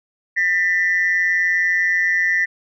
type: tone pair together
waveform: sine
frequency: 1796 / 1975.5 Hz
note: A6 / B6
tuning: +35 / 0 cents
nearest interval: major second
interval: 165 cents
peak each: -17 dBFS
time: 0.36-2.46 s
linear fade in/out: 20 ms
effects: tanh soft clip ceiling -9 dBFS